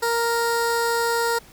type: tone with notch filter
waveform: 15% pulse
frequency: 466.2 Hz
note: A#4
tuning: in tune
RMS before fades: -22 dBFS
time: 0.02-1.39 s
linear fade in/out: 10 ms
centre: 2400 Hz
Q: 1.9
effects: pink hiss -49 dBFS RMS until 1.52 s